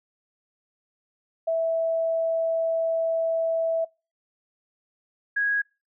sine tone pair in turn, 656 / 1653 Hz, E5 / G#6, -9 / -9 cents, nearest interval octave + major third, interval 1600 cents, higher second, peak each -21 dBFS, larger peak neither, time 1.47-3.85 / 5.36-5.62 s, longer first, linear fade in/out 10 ms, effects noise-tail reverb RT60 0.3 s tail -26 dB re dry

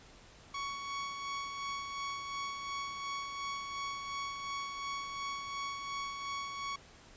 sawtooth tone with tremolo, 1117 Hz, C#6, 13 cents sharp, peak -32 dBFS, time 0.54-6.76 s, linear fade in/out 5 ms, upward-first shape sine, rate 2.8 Hz, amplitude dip 40%, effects pink hiss -57 dBFS RMS until 7.16 s + resampled to 16000 Hz

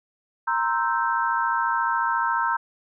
sine chord, C dominant seventh, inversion third, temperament equal with one note detuned, 932.3 / 1046.5 / 1318.5 / 1557.2 Hz, Bb5 / C6 / E6 / G6, 0 / 0 / 0 / -12 cents, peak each -24 / -28 / -27 / -27 dBFS, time 0.47-2.57 s, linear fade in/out 10 ms, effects none

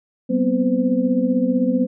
sine tone cluster, 190 / 241.1 / 256.8 / 512 Hz, F#3 / B3 / C4 / C5, +46 / -41 / -32 / -38 cents, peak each -24 / -19 / -20 / -24 dBFS, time 0.29-1.87 s, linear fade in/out 20 ms, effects none

